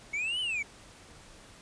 triangle linear two-way sweep, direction up then down, 2192 to 3065 to 2202 Hz, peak -28 dBFS, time 0.13-0.63 s, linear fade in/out 10 ms, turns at 0.4 s, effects pink hiss -53 dBFS RMS until 1.61 s + resampled to 22050 Hz

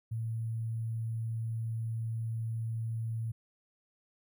sine tone with sample-and-hold, 113.2 Hz, A2, 50 cents sharp, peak -32 dBFS, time 0.11-3.32 s, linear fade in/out 10 ms, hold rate 11025 Hz, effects none

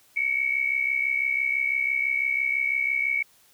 sine tone pair together, 2217 / 2283 Hz, C#7 / D7, 0 / -50 cents, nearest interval minor second, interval 50 cents, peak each -25 / -25 dBFS, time 0.16-3.23 s, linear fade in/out 10 ms, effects white hiss -59 dBFS RMS until 3.53 s

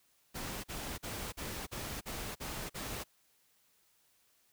pink noise bursts, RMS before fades -41 dBFS, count 8, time 0.34-3.041 s, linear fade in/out 20 ms, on 300 ms, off 43 ms, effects white hiss -71 dBFS RMS until 4.52 s

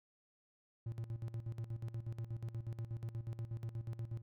triangle tone with tremolo, 114.5 Hz, A#2, 31 cents flat, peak -36 dBFS, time 0.86-4.22 s, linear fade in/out 5 ms, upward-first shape square, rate 8.3 Hz, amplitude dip 75%, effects none

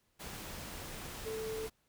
sine tone in noise, 440.3 Hz, A4, 1 cent sharp, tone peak -37 dBFS, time 1.25-1.68 s, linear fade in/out 20 ms, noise pink, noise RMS -45 dBFS, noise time 0.19-1.7 s, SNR +5 dB, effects pink hiss -75 dBFS RMS until 1.88 s

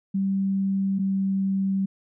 sine tone pair in turn, 194.4 / 193.6 Hz, G3 / G3, -14 / -21 cents, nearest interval unison, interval 7 cents, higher first, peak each -21 / -21 dBFS, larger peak neither, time 0.14-0.99 / 0.99-1.86 s, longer second, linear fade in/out 10 ms, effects none

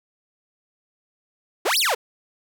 sawtooth exponential two-way sweep, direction up then down, 298.4 to 5700 to 402.7 Hz, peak -15 dBFS, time 1.65-1.95 s, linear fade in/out 10 ms, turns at 1.78 s, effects none

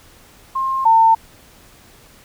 sine tone pair in turn, 1063 / 900.1 Hz, C6 / A5, +27 / +39 cents, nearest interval minor third, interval 288 cents, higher first, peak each -17 / -8 dBFS, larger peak second, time 0.55-0.85 / 0.85-1.15 s, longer neither, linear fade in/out 10 ms, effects pink hiss -47 dBFS RMS until 2.24 s

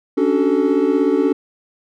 triangle chord, D major seventh, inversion third, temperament equal with one note detuned, 277.2 / 293.7 / 377.3 / 440 Hz, C#4 / D4 / F#4 / A4, 0 / 0 / +34 / 0 cents, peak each -17 dBFS, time 0.17-1.33 s, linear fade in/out 10 ms, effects none

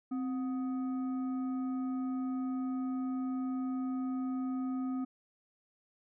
sine tone with frequency modulation, 260.5 Hz, C4, 7 cents flat, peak -32 dBFS, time 0.11-5.05 s, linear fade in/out 10 ms, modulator 990 Hz, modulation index 0.28, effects none

